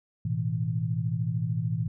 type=chord; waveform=sine; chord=A suspended second; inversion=none; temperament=equal with one note detuned; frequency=110 / 123.47 / 162.64 Hz; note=A2 / B2 / E3; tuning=0 / 0 / -23 cents; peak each=-30 dBFS; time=0.25-1.88 s; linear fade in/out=5 ms; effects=none